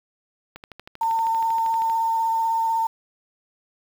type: click train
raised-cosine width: 0.3 ms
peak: -23 dBFS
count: 18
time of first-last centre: 0.56-1.899 s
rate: 12.7 Hz
type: tone with vibrato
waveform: sine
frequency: 905 Hz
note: A5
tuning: 48 cents sharp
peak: -19 dBFS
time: 1.01-2.87 s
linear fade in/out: 5 ms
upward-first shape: sine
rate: 16 Hz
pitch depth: 13 cents each way
effects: 7-bit